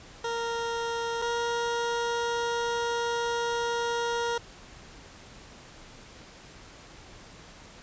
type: tone pair in turn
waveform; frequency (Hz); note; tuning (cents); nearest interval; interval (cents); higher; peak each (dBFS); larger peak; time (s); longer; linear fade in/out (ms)
20% pulse; 464.9 / 470.6; A#4 / A#4; -5 / +16; unison; 21; second; -24 / -22; second; 0.24-1.22 / 1.22-4.38; second; 5
effects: pink hiss -49 dBFS RMS until 7.82 s + resampled to 16000 Hz